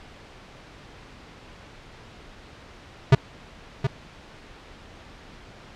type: tone with echo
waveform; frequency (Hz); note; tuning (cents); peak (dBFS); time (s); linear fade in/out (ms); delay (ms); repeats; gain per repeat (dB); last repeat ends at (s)
square; 133.6; C3; +36; -10; 3.12-3.15; 5; 720; 1; -10; 3.87
effects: pink hiss -46 dBFS RMS until 5.75 s + low-pass 4000 Hz 12 dB/octave